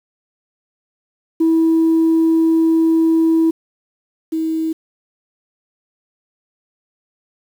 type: tone pair in turn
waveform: sine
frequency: 325.5 / 320.8 Hz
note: E4 / E4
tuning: -22 / -47 cents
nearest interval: unison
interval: 25 cents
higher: first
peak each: -9 / -16 dBFS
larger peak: first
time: 1.4-3.51 / 4.32-4.73 s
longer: first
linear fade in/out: 10 ms
effects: tanh soft clip ceiling -8 dBFS + 7-bit